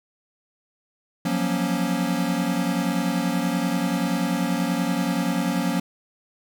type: chord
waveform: square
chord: Gb major seventh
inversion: third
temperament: equal with one note detuned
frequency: 174.61 / 185 / 236.3 / 277.2 Hz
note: F3 / Gb3 / Bb3 / Db4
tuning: 0 / 0 / +24 / 0 cents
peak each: -28 dBFS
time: 1.25-5.8 s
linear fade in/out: 5 ms
effects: none